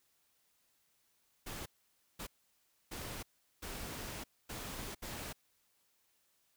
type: noise bursts at uneven times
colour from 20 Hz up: pink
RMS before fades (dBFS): -44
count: 6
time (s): 1.46-1.66 / 2.19-2.27 / 2.91-3.23 / 3.62-4.24 / 4.49-4.95 / 5.02-5.33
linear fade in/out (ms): 10
effects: white hiss -75 dBFS RMS until 6.56 s